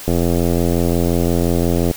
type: click train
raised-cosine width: 2 ms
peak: -4 dBFS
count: 158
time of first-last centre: 0.08-1.912 s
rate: 85.7 Hz
effects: white hiss -33 dBFS RMS until 1.96 s